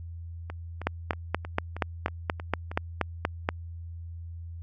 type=two click trains; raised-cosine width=0.5 ms; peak=-22 / -9 dBFS; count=8 / 12; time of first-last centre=0.5-2.715 / 0.87-3.489 s; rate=3.16 / 4.2 Hz; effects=added 84 Hz sine -37 dBFS peak until 4.62 s